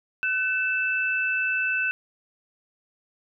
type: tone pair together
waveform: sine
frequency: 1512 / 2639 Hz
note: F#6 / E7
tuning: +37 / +1 cents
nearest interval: minor seventh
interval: 964 cents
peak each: -25 dBFS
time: 0.23-1.91 s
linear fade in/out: 0 ms
effects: none